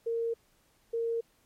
sine tone pair in turn, 461.2 / 461.2 Hz, A#4 / A#4, -19 / -19 cents, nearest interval unison, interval 0 cents, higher neither, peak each -28 dBFS, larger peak neither, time 0.06-0.34 / 0.93-1.21 s, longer neither, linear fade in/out 10 ms, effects pink hiss -68 dBFS RMS until 1.45 s + MP3 64 kbps

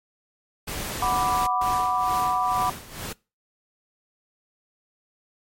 pink noise, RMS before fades -31 dBFS, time 0.67-1.47 s, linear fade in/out 10 ms
sine chord, B minor, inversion second, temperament equal, 740 / 987.8 / 1174.7 Hz, F#5 / B5 / D6, 0 / 0 / 0 cents, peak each -25 dBFS, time 1.02-2.7 s, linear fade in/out 5 ms
pink noise with tremolo, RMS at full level -33 dBFS, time 1.61-3.13 s, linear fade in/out 5 ms, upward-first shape sine, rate 2.2 Hz, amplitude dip 75%
effects noise-tail reverb RT60 0.3 s tail -24 dB re dry + MP3 64 kbps

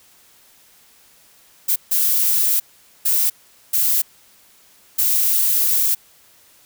violet noise bursts at uneven times, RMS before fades -17 dBFS, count 5, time 1.68-1.76 / 1.91-2.6 / 3.05-3.3 / 3.73-4.02 / 4.98-5.95 s, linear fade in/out 10 ms, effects white hiss -52 dBFS RMS until 6.65 s

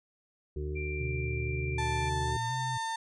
harmonic tone, 74.8 Hz, D2, 32 cents sharp, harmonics 1 / 2 / 4 / 5 / 6, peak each -34 / -41 / -48 / -38 / -48 dBFS, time 0.56-2.37 s, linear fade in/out 5 ms
sine tone, 2361 Hz, D7, 9 cents sharp, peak -38 dBFS, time 0.75-2.1 s, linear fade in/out 20 ms
sine tone with vibrato, 123 Hz, B2, 7 cents flat, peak -34 dBFS, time 1-2.78 s, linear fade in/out 10 ms, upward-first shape square, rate 2 Hz, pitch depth 73 cents each way
35% pulse tone with pitch glide, 880 to 901.6 Hz, A5 to A5, 0 to +42 cents, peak -30 dBFS, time 1.78-2.96 s, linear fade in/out 5 ms, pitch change +42 cents, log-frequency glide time 2.21-2.36 s
effects resampled to 22050 Hz

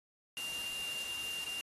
sine tone in noise, 2794 Hz, F7, in tune, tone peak -38 dBFS, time 0.37-1.61 s, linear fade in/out 0 ms, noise white, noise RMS -45 dBFS, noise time 0.37-1.61 s, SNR +4 dB, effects AAC 32 kbps

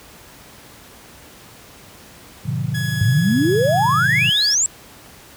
sine chord, G# diminished seventh, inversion none, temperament just, 103.83 / 124.59 / 149.51 / 179.41 Hz, G#2 / B2 / D3 / F3, 0 / +16 / +31 / +47 cents, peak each -28 / -23 / -24 / -28 dBFS, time 2.45-4.3 s, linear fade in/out 10 ms
sawtooth tone, 1681 Hz, G#6, 20 cents sharp, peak -22 dBFS, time 2.74-4.55 s, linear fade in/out 10 ms
sine exponential sweep, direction up, 98.8 to 7800 Hz, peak -14 dBFS, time 3.01-4.66 s, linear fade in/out 0 ms
effects pink hiss -43 dBFS RMS until 5.36 s + high-pass 60 Hz 12 dB/octave

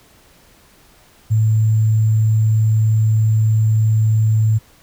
sine tone with sample-and-hold, 109.6 Hz, A2, 6 cents flat, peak -11 dBFS, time 1.3-4.59 s, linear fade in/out 20 ms, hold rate 7350 Hz, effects pink hiss -50 dBFS RMS until 4.82 s

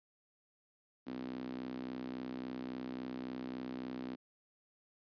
sawtooth tone with high-pass filter, 63.6 Hz, C2, 48 cents flat, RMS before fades -43 dBFS, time 1.06-4.16 s, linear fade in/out 20 ms, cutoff 260 Hz, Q 4.4, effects resampled to 11025 Hz

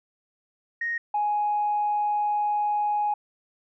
sine tone pair in turn, 1864.7 / 833.5 Hz, A#6 / G#5, 0 / +6 cents, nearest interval octave + major second, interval 1394 cents, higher first, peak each -25 / -21 dBFS, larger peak second, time 0.81-0.98 / 1.14-3.14 s, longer second, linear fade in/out 5 ms, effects tanh soft clip ceiling -17 dBFS

